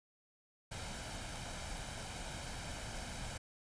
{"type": "noise with comb filter", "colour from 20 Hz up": "pink", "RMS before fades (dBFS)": -44, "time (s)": [0.71, 3.38], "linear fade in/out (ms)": 10, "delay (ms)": 1.3, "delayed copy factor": 0.5, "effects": ["resampled to 22050 Hz"]}